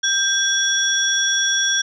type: tone cluster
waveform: sine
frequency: 1579 / 3385 / 5670 Hz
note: G6 / G#7 / F8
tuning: +12 / +32 / +25 cents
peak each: -20 dBFS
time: 0.03-1.82 s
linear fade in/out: 10 ms
effects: tanh soft clip ceiling -6 dBFS